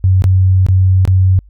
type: tone with dropouts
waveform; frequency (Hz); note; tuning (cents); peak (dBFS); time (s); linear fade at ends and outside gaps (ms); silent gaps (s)
sine; 93.7; F#2; +22; -6; 0.04-1.39; 0; 0.221-0.241 / 0.665-0.686 / 1.052-1.076
effects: added 50 Hz sine -38 dBFS peak until 1.49 s